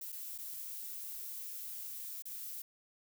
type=noise with dropouts; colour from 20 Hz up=violet; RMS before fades=-44 dBFS; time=0.01-2.62 s; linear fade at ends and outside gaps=5 ms; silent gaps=0.121-0.125 / 0.38-0.385 / 2.223-2.254 s; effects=none